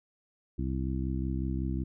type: harmonic tone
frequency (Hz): 65.41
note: C2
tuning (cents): 0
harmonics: 1 / 2 / 3 / 4 / 5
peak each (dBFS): -32 / -35 / -37 / -38 / -39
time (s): 0.58-1.84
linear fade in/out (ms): 10
effects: none